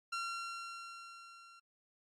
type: tone with level ramp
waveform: sawtooth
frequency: 1370 Hz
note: F6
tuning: 34 cents flat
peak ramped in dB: -32 to -53 dBFS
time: 0.12-1.6 s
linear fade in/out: 10 ms
effects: low-pass 7000 Hz 12 dB/octave + AAC 64 kbps